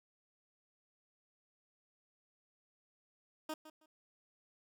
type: tone with echo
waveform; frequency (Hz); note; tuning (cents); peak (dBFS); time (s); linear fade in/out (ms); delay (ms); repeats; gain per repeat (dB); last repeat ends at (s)
15% pulse; 311.1; D#4; 0; -32; 3.49-3.54; 5; 160; 2; -14; 3.86
effects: none